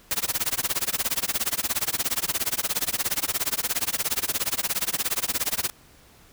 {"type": "noise with tremolo", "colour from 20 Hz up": "white", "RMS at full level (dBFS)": -23, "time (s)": [0.11, 5.7], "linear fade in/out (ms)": 0, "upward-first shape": "sine", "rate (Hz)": 17, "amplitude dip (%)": 100, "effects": ["pink hiss -54 dBFS RMS until 6.32 s"]}